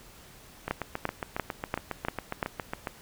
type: two click trains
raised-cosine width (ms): 0.5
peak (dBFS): -16 / -12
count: 17 / 6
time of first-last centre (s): 0.68-2.872 / 0.71-2.428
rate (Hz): 7.3 / 2.91
effects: pink hiss -52 dBFS RMS until 3.01 s